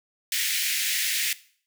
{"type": "high-pass noise", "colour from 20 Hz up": "pink", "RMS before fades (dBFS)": -26, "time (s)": [0.32, 1.33], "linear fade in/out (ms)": 2, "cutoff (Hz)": 1800, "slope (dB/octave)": 48, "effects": ["noise-tail reverb RT60 0.5 s tail -18 dB re dry"]}